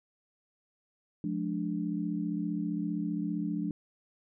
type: chord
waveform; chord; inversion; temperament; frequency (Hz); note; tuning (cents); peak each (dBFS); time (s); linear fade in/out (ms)
sine; D diminished; first; just; 176.2 / 211.4 / 293.7; F3 / Ab3 / D4; +16 / +31 / 0; -34 / -35 / -34; 1.24-3.71; 2
effects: none